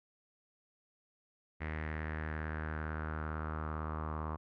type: tone with low-pass filter sweep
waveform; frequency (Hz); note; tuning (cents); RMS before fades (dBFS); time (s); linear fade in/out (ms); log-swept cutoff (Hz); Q
sawtooth; 77.78; D#2; 0; -39; 1.6-4.37; 20; 2000 to 1100; 4.9
effects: none